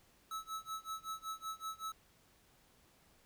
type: tone with tremolo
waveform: square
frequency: 1300 Hz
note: E6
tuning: 24 cents flat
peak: -39 dBFS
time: 0.31-1.92 s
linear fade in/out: 2 ms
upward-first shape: sine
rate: 5.3 Hz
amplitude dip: 95%
effects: pink hiss -68 dBFS RMS until 3.25 s